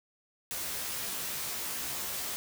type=noise with comb filter; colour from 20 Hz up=white; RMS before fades=-36 dBFS; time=0.51-2.36 s; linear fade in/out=0 ms; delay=15 ms; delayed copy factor=+1; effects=none